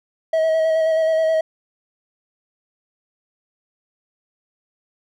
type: tone with vibrato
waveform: triangle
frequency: 641 Hz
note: E5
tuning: 49 cents flat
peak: -13 dBFS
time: 0.33-1.41 s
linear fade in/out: 5 ms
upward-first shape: square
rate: 9.4 Hz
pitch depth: 17 cents each way
effects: none